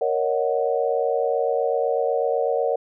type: chord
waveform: sine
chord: D# minor seventh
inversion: second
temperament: equal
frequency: 466.2 / 554.4 / 622.3 / 740 Hz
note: A#4 / C#5 / D#5 / F#5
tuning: 0 / 0 / 0 / 0 cents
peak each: -23 / -24 / -27 / -27 dBFS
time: 0.01-2.76 s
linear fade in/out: 5 ms
effects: none